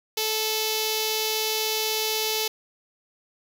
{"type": "tone with notch filter", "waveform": "5% pulse", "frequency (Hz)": 436.1, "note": "A4", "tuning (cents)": -15, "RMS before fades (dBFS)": -26, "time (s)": [0.17, 2.48], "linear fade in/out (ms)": 5, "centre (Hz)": 1500, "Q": 0.61, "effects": []}